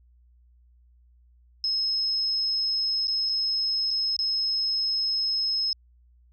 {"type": "tone with dropouts", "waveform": "sine", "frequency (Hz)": 5170, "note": "E8", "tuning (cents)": -34, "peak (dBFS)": -23, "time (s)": [1.64, 5.73], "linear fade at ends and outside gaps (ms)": 1, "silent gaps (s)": [[3.072, 3.08], [3.291, 3.294], [3.907, 3.911], [4.165, 4.19]], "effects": ["added 60 Hz sine -55 dBFS peak until 6.32 s"]}